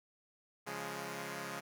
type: chord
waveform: 5% pulse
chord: Db major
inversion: none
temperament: equal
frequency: 138.59 / 174.61 / 207.7 Hz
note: Db3 / F3 / Ab3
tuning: 0 / 0 / 0 cents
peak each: -34 / -34 / -33 dBFS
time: 0.66-1.61 s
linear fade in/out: 20 ms
effects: none